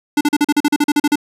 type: tone bursts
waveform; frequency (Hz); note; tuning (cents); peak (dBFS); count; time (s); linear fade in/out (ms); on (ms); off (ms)
square; 293.7; D4; 0; -11; 13; 0.17-1.157; 5; 39; 40
effects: resampled to 32000 Hz